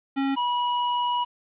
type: tone pair in turn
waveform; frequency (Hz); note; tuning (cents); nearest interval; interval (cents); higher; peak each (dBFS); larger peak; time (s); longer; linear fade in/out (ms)
square; 273 / 972.9; C#4 / B5; -26 / -26; octave + minor seventh; 2200; second; -23; neither; 0.16-0.36 / 0.36-1.25; second; 20
effects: resampled to 8000 Hz + 9-bit